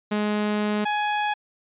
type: tone pair in turn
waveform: sawtooth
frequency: 209.7 / 837.2 Hz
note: G#3 / G#5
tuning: +17 / +14 cents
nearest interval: 2 octaves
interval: 2397 cents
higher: second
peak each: -18 dBFS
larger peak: neither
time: 0.11-0.85 / 0.85-1.34 s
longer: first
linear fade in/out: 10 ms
effects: resampled to 8000 Hz